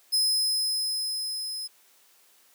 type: tone with level ramp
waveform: sawtooth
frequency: 5100 Hz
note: D#8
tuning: 42 cents sharp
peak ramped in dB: -18 to -30 dBFS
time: 0.12-1.68 s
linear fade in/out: 20 ms
effects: white hiss -60 dBFS RMS until 2.54 s + high-pass 300 Hz 12 dB/octave